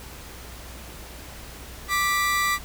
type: tone pair together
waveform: 40% pulse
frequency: 1177.1 / 1967 Hz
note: D6 / B6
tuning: +4 / -7 cents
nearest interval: major sixth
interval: 889 cents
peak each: -23 / -23 dBFS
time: 1.88-2.59 s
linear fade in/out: 50 ms
effects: added 60 Hz sine -43 dBFS peak until 2.64 s + pink hiss -42 dBFS RMS until 2.64 s